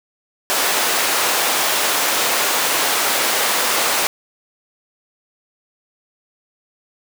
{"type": "high-pass noise", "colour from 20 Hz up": "pink", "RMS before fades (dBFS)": -18, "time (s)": [0.5, 4.07], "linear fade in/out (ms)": 0, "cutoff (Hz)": 570, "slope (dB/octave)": 12, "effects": []}